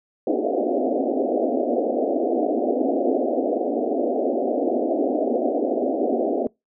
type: band-pass noise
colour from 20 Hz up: pink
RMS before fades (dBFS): -22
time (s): 0.27-6.47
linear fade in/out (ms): 2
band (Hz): 240 to 730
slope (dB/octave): 96
effects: noise-tail reverb RT60 0.2 s tail -25 dB re dry